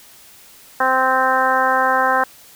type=harmonic tone; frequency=260.4 Hz; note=C4; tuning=8 cents flat; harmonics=1 / 2 / 3 / 4 / 5 / 6 / 7; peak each=-30 / -22 / -19 / -19 / -22 / -20 / -26 dBFS; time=0.8-2.24 s; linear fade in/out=5 ms; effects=white hiss -45 dBFS RMS until 2.55 s